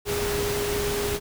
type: tone in noise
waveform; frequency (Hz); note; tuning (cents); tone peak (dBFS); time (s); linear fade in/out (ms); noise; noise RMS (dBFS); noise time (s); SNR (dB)
sine; 410; G#4; -22; -26; 0.05-1.2; 50; pink; -29; 0.05-1.2; 0
effects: none